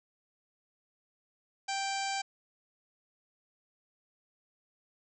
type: harmonic tone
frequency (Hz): 784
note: G5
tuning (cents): 0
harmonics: 1 / 2 / 3 / 4 / 5 / 6 / 7 / 8 / 9 / 10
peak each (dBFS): -34 / -41 / -40 / -44 / -47 / -42 / -48 / -47 / -45 / -48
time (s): 1.68-2.22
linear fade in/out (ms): 10
effects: none